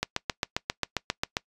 click train, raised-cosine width 0.2 ms, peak -8 dBFS, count 11, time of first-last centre 0.03-1.369 s, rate 7.47 Hz, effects noise-tail reverb RT60 0.1 s tail -23 dB re dry + resampled to 24000 Hz

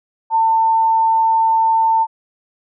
sine tone, 897 Hz, A5, 33 cents sharp, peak -11 dBFS, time 0.3-2.07 s, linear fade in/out 50 ms, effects none

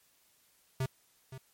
square tone with echo, 131.4 Hz, C3, 8 cents sharp, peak -30 dBFS, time 0.8-0.86 s, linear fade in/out 5 ms, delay 520 ms, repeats 1, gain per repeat -13 dB, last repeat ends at 1.38 s, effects white hiss -68 dBFS RMS until 1.53 s + MP3 64 kbps

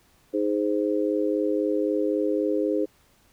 harmonic tone, 103.83 Hz, G#2, in tune, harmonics 3 / 4 / 5, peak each -25 / -26 / -27 dBFS, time 0.33-2.86 s, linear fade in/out 20 ms, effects pink hiss -61 dBFS RMS until 3.32 s

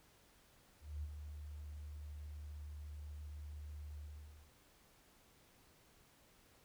sine tone with ADSR envelope, 74.5 Hz, D2, 25 cents sharp, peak -39 dBFS, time 0.8-4.53 s, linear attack 230 ms, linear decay 45 ms, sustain -7 dB, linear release 540 ms, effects pink hiss -68 dBFS RMS until 6.64 s

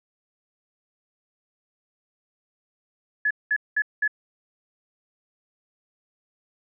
sine tone bursts, 1705 Hz, G#6, 45 cents sharp, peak -19 dBFS, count 4, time 3.25-4.078 s, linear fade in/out 5 ms, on 57 ms, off 200 ms, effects none

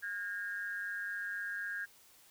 sine tone with amplitude modulation, 1626 Hz, G#6, 37 cents flat, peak -33 dBFS, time 0.02-1.86 s, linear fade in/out 20 ms, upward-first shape sine, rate 196 Hz, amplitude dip 75%, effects white hiss -62 dBFS RMS until 2.3 s

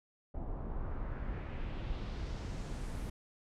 brown noise with low-pass filter sweep, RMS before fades -39 dBFS, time 0.34-3.1 s, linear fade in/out 5 ms, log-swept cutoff 710 to 12000 Hz, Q 1.5, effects none

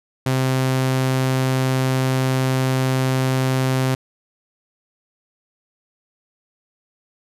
sawtooth tone, 130.81 Hz, C3, in tune, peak -13 dBFS, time 0.26-3.95 s, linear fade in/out 5 ms, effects resampled to 32000 Hz

